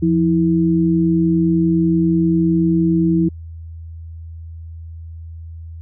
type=tone pair together; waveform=sine; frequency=172.27 / 325.2 Hz; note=F3 / E4; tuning=-23 / -23 cents; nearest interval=major seventh; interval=1100 cents; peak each=-15 dBFS; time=0.02-3.29 s; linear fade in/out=10 ms; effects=added 82 Hz sine -30 dBFS peak until 5.81 s